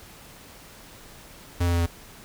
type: tone with pitch steps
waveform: square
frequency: 87.31 / 86.46 / 85.61 / 84.78 Hz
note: F2 / F2 / F2 / E2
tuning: 0 / -17 / -34 / +49 cents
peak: -21 dBFS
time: 1.6-1.864 s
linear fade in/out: 10 ms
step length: 66 ms
effects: pink hiss -47 dBFS RMS until 2.24 s